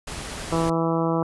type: noise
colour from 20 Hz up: pink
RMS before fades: -33 dBFS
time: 0.07-0.7 s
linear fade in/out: 5 ms
type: harmonic tone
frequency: 164.81 Hz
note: E3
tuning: in tune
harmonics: 1 / 2 / 3 / 4 / 5 / 6 / 7 / 8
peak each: -25 / -25 / -27 / -30 / -32 / -31 / -32 / -36 dBFS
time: 0.52-1.23 s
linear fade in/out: 2 ms
effects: resampled to 24000 Hz